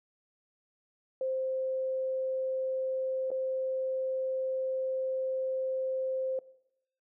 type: tone with dropouts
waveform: sine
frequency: 523.3 Hz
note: C5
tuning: in tune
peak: -29 dBFS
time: 1.21-6.39 s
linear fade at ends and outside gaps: 2 ms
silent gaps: 3.305-3.315 s
effects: noise-tail reverb RT60 0.8 s tail -20 dB re dry